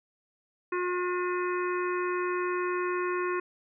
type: harmonic tone with a mistuned harmonic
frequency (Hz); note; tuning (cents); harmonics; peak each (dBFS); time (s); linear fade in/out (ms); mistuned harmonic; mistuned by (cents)
359.1; F4; +48; 1 / 3 / 4 / 5 / 6 / 7; -29 / -33 / -38 / -39 / -45 / -41; 0.72-3.4; 5; 6; -96
effects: none